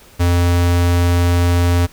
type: tone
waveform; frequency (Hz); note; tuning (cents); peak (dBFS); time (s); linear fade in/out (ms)
square; 87.31; F2; 0; -12; 0.19-1.87; 20
effects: pink hiss -45 dBFS RMS until 1.92 s